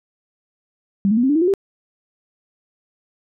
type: tone with pitch steps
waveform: sine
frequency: 197.5 / 217.9 / 240.4 / 265.2 / 292.5 / 322.7 / 356 / 392.7 Hz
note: G3 / A3 / B3 / C4 / D4 / E4 / F4 / G4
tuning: +13 / -17 / -46 / +23 / -7 / -37 / +33 / +3 cents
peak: -13 dBFS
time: 1.05-1.538 s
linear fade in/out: 0 ms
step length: 61 ms
effects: none